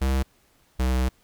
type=tone pair in turn; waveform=square; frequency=66.3 / 63.86 Hz; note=C2 / C2; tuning=+23 / -41 cents; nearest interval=minor second; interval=64 cents; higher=first; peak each=-21 dBFS; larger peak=neither; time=0.01-0.23 / 0.79-1.09 s; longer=second; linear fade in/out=10 ms; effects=pink hiss -62 dBFS RMS until 1.23 s